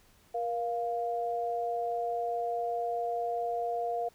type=tone pair together; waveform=sine; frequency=473.8 / 698.5 Hz; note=A#4 / F5; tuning=+28 / 0 cents; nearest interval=perfect fifth; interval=672 cents; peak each=-34 / -31 dBFS; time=0.34-4.09 s; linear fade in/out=10 ms; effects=pink hiss -63 dBFS RMS until 4.14 s